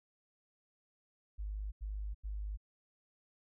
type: tone bursts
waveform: sine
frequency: 51.3 Hz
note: G#1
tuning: 21 cents flat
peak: -37 dBFS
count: 3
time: 1.38-2.574 s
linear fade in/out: 20 ms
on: 340 ms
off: 87 ms
effects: none